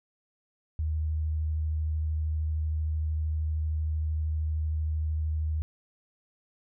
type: tone with vibrato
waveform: sine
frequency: 77.78 Hz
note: D#2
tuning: in tune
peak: -26 dBFS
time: 0.79-5.62 s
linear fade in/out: 0 ms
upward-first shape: sine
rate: 13 Hz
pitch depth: 13 cents each way
effects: none